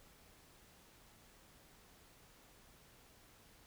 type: silence
effects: pink hiss -64 dBFS RMS until 3.66 s